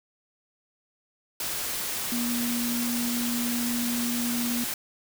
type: tone in noise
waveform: sine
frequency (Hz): 239.3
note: A#3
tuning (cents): +46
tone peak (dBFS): -27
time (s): 2.12-4.64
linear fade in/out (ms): 2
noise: white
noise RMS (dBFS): -31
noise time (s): 1.4-4.74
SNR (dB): +1
effects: none